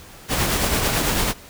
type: noise with tremolo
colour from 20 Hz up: pink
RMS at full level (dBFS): -19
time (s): 0.28-1.34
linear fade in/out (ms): 50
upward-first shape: triangle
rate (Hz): 9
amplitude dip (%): 40
effects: pink hiss -43 dBFS RMS until 1.49 s